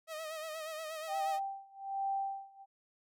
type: tone with vibrato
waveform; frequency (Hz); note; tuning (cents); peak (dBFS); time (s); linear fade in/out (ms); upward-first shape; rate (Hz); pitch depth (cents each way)
sawtooth; 631; D#5; +24; -36; 0.07-1.4; 50; sine; 8.4; 53
type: tone with tremolo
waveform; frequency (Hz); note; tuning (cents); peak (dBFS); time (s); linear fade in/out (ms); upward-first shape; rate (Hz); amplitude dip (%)
sine; 784; G5; 0; -31; 1.07-2.66; 50; sine; 1.2; 95
effects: none